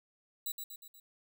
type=tone with echo; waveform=5% pulse; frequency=3928 Hz; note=B7; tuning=10 cents flat; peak=-27 dBFS; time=0.46-0.52 s; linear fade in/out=5 ms; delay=120 ms; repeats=4; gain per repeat=-5 dB; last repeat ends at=1 s; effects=none